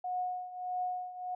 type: tone with tremolo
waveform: sine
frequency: 728 Hz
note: F#5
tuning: 28 cents flat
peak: -30 dBFS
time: 0.04-1.35 s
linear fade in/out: 5 ms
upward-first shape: triangle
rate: 1.6 Hz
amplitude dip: 80%
effects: none